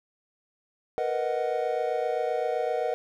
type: chord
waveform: triangle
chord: B major seventh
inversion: third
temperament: equal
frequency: 466.2 / 493.9 / 622.3 / 740 Hz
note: A#4 / B4 / D#5 / F#5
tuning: 0 / 0 / 0 / 0 cents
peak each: -29 dBFS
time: 0.98-2.94 s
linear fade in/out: 0 ms
effects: none